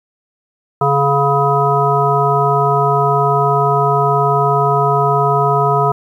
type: harmonic tone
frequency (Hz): 140.5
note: C#3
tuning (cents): +24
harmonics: 1 / 3 / 5 / 7 / 9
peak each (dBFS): -17 / -17 / -17 / -17 / -17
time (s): 0.81-5.92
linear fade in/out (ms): 5
effects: 8-bit